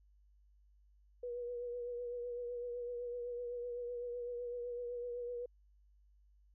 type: tone with vibrato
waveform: sine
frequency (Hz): 484.1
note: B4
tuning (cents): -35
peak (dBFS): -39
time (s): 1.23-5.46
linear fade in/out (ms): 5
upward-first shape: triangle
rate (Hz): 7.9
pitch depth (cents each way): 35
effects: added 50 Hz sine -64 dBFS peak until 6.54 s